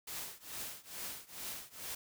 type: noise with tremolo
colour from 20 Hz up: white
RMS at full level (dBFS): -41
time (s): 0.07-1.95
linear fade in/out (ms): 5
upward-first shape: triangle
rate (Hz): 2.3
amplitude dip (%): 95
effects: none